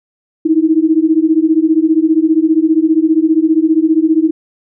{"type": "beating tone pair", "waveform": "sine", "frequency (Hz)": [311.1, 326.1], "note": ["D#4", "E4"], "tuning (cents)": [0, -19], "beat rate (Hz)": 15, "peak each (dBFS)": -11, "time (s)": [0.45, 4.31], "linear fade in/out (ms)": 10, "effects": []}